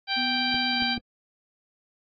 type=harmonic tone; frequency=784 Hz; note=G5; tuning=in tune; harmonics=1 / 2 / 3 / 4 / 5 / 6; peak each=-31 / -31 / -31 / -31 / -31 / -31 dBFS; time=0.07-0.98 s; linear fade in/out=50 ms
type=tone with pitch glide; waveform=triangle; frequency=246.9 to 239.9 Hz; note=B3 to A#3; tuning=0 to +50 cents; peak=-29 dBFS; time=0.16-0.99 s; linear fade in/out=20 ms; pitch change=-50 cents; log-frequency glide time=0.69-0.81 s
type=clicks; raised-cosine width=3 ms; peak=-26 dBFS; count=3; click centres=0.544 / 0.823 / 0.978 s
effects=AAC 32 kbps